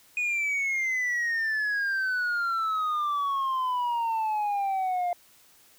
sine exponential sweep, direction down, 2482 to 698.5 Hz, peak -22 dBFS, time 0.17-5.13 s, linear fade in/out 2 ms, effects tanh soft clip ceiling -24 dBFS + white hiss -58 dBFS RMS until 5.78 s

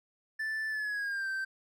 triangle tone with pitch glide, 1759 to 1558.1 Hz, A6 to G6, -1 to -11 cents, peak -30 dBFS, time 0.39-1.45 s, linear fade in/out 10 ms, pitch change -210 cents, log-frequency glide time 0.69-1.29 s, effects none

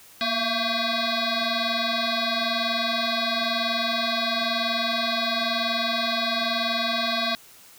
sine tone with frequency modulation, 1568 Hz, G6, in tune, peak -22 dBFS, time 0.21-7.35 s, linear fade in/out 0 ms, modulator 451 Hz, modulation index 6.4, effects white hiss -50 dBFS RMS until 7.78 s

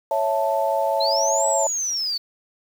sine chord, A major, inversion first, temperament equal, 554.4 / 659.3 / 880 Hz, C#5 / E5 / A5, 0 / 0 / 0 cents, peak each -23 dBFS, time 0.11-1.67 s, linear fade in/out 2 ms
sine linear two-way sweep, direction up then down, 3951 to 7902 to 4415 Hz, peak -22 dBFS, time 1-2.18 s, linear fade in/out 10 ms, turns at 1.48 s
effects 7-bit

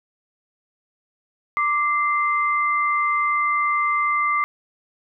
sine tone pair together, 1174.7 / 2076 Hz, D6 / C7, 0 / -14 cents, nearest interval minor seventh, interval 986 cents, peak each -19 / -23 dBFS, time 1.57-4.44 s, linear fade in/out 0 ms, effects none

